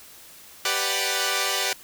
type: chord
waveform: 5% pulse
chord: G major seventh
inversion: none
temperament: equal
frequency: 392 / 493.9 / 587.3 / 740 Hz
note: G4 / B4 / D5 / F#5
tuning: 0 / 0 / 0 / 0 cents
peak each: -17 dBFS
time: 0.65-1.73 s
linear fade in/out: 2 ms
effects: white hiss -47 dBFS RMS until 1.83 s